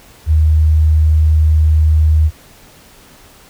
sine tone, 77.78 Hz, D#2, in tune, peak -7 dBFS, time 0.26-2.31 s, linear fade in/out 50 ms, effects pink hiss -43 dBFS RMS until 3.49 s

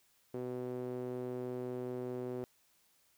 sawtooth tone with band-pass filter, 125.1 Hz, B2, 23 cents sharp, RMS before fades -40 dBFS, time 0.34-2.44 s, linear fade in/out 0 ms, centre 390 Hz, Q 2.4, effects white hiss -71 dBFS RMS until 3.17 s

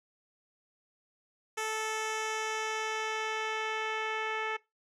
10% pulse tone with low-pass filter sweep, 437.8 Hz, A4, 9 cents flat, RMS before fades -34 dBFS, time 1.57-4.57 s, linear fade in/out 10 ms, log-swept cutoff 9400 to 2500 Hz, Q 1.1, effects noise-tail reverb RT60 0.2 s tail -20 dB re dry

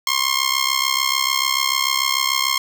10% pulse tone with amplitude modulation, 1069 Hz, C6, 37 cents sharp, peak -5 dBFS, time 0.07-2.58 s, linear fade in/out 2 ms, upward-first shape sine, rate 66.8 Hz, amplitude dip 85%, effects none

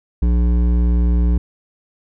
sine tone with hard clipping, 59.4 Hz, A#1, 33 cents sharp, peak -14 dBFS, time 0.22-1.38 s, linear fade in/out 5 ms, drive 11 dB, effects none

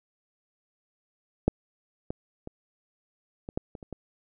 clicks, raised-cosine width 2 ms, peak -7 / -18 / -24 / -23 / -14 / -26 / -29 / -23 dBFS, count 8, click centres 1.48 / 2.105 / 2.474 / 3.489 / 3.575 / 3.752 / 3.828 / 3.927 s, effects none

